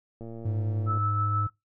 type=click train; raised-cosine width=2 ms; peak=-28 dBFS; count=88; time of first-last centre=0.21-0.973 s; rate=114 Hz
type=tone with pitch glide; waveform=triangle; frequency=103.83 to 103.17 Hz; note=G#2 to G#2; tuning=0 to -11 cents; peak=-24 dBFS; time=0.45-1.47 s; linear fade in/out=5 ms; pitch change=-11 cents; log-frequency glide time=0.72-1.03 s
type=tone with tremolo; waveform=sine; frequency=1309 Hz; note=E6; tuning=13 cents flat; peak=-25 dBFS; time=0.86-1.5 s; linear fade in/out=50 ms; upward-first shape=sine; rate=6.3 Hz; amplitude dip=35%
effects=noise-tail reverb RT60 0.2 s tail -23 dB re dry